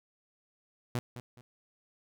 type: tone with echo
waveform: sawtooth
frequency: 122 Hz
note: B2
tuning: 21 cents flat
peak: -26 dBFS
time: 0.95-0.99 s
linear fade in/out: 0 ms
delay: 210 ms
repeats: 2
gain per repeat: -11 dB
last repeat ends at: 1.41 s
effects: none